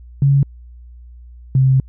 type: tone pair in turn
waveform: sine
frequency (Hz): 139.1 / 132.13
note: C#3 / C3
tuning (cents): +6 / +17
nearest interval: minor second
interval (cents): 89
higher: first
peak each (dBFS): -9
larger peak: neither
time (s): 0.22-0.43 / 1.55-1.8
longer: second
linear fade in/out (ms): 2
effects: added 60 Hz sine -36 dBFS peak until 1.88 s